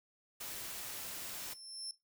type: noise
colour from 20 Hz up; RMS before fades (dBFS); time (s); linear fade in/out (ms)
white; -44; 0.4-1.54; 10
type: tone with exponential growth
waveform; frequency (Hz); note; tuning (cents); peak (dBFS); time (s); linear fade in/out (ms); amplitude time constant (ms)
35% pulse; 5350; E8; +25; -36; 0.8-1.91; 2; 240
effects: noise-tail reverb RT60 0.2 s tail -17 dB re dry